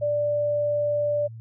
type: tone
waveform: sine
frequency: 587.3 Hz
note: D5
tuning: in tune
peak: -21 dBFS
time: 0.01-1.28 s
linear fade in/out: 20 ms
effects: added 113 Hz sine -37 dBFS peak until 1.4 s